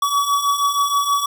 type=beating tone pair; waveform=square; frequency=1132 / 1138.3 Hz; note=C#6 / C#6; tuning=+36 / +46 cents; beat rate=6.3 Hz; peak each=-23 / -18 dBFS; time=0.02-1.26 s; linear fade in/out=5 ms; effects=none